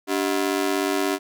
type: ring-modulated tone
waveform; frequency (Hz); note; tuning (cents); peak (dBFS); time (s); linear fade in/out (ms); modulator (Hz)
sawtooth; 339.1; E4; +49; -14; 0.07-1.19; 50; 48.4
effects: none